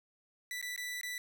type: tone with dropouts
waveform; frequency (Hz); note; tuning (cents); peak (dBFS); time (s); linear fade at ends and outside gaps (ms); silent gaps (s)
sawtooth; 1975.5; B6; 0; -34; 0.51-1.18; 1; 0.614-0.626 / 0.762-0.777 / 1.012-1.032
effects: 12-bit